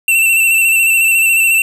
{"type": "tone with vibrato", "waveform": "square", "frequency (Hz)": 2688, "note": "E7", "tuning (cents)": 33, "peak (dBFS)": -9, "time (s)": [0.08, 1.62], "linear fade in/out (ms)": 2, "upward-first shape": "square", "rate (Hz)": 14, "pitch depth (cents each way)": 29, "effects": ["7-bit"]}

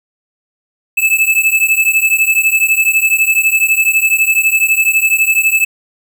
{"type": "beating tone pair", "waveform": "square", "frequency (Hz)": [2610, 2622], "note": ["E7", "E7"], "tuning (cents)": [-18, -10], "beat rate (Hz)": 12, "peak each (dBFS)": -13, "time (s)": [0.97, 5.65], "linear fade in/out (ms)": 10, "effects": []}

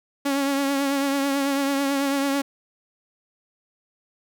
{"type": "tone with vibrato", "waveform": "sawtooth", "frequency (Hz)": 277.5, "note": "C#4", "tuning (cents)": 2, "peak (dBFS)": -17, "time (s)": [0.25, 2.42], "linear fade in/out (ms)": 10, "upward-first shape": "triangle", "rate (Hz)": 9.1, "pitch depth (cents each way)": 41, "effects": []}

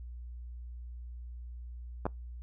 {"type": "clicks", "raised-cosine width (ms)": 1, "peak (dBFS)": -18, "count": 2, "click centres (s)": [2.055, 2.065], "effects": ["noise-tail reverb RT60 0.2 s tail -26 dB re dry", "added 60 Hz sine -41 dBFS peak until 2.42 s"]}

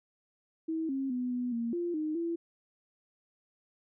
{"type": "tone with pitch steps", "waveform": "sine", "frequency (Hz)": [322, 269.7, 249.2, 246.9, 232.9, 346.5, 308.7, 336.7], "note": ["E4", "C#4", "B3", "B3", "A#3", "F4", "D#4", "E4"], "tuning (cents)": [-41, -47, 16, 0, -1, -14, -14, 37], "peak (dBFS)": -30, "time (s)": [0.68, 2.36], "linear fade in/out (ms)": 10, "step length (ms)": 210, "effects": []}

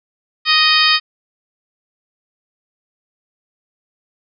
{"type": "harmonic tone with a mistuned harmonic", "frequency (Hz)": 622.3, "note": "D#5", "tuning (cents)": 0, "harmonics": [2, 3, 4, 5, 6, 7, 8], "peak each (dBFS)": [-18, -18, -18, -18, -18, -18, -18], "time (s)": [0.45, 1], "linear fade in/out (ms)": 50, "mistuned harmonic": 7, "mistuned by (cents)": 51, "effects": []}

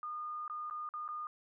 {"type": "tone with dropouts", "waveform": "sine", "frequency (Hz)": 1220, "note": "D#6", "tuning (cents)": -34, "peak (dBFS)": -38, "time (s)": [0.03, 1.27], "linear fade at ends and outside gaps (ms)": 1, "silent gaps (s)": [[0.479, 0.498], [0.699, 0.709], [0.89, 0.938], [1.079, 1.088]], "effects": []}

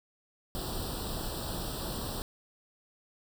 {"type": "noise with comb filter", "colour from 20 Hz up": "pink", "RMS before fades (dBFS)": -36, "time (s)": [0.55, 2.22], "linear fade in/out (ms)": 0, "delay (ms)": 0.23, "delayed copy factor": 0.95, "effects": []}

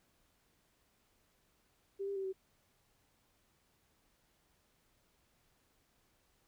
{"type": "tone with pitch steps", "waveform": "sine", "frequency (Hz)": [393.7, 397.9, 386.4, 380.5], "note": ["G4", "G4", "G4", "F#4"], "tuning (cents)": [8, 26, -25, 48], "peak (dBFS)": -36, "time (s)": [1.99, 2.33], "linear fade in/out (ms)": 20, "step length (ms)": 85, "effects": ["pink hiss -74 dBFS RMS until 6.47 s"]}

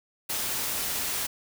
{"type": "noise", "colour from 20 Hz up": "white", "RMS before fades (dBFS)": -30, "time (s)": [0.29, 1.27], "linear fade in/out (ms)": 10, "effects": []}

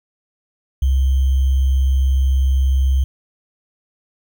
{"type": "tone with sample-and-hold", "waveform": "sine", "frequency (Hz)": 66.4, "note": "C2", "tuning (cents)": 26, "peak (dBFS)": -12, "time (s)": [0.82, 3.04], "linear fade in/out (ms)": 5, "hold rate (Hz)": 3150, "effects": []}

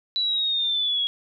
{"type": "linear sweep", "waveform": "sine", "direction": "down", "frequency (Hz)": [3962, 3305], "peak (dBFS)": -21, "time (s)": [0.16, 1.07], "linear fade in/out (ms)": 0, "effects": []}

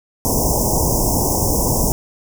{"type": "band-stop noise", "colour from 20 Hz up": "pink", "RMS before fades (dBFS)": -17, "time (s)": [0.25, 1.92], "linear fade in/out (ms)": 0, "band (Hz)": [1000, 5300], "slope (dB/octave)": 96, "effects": []}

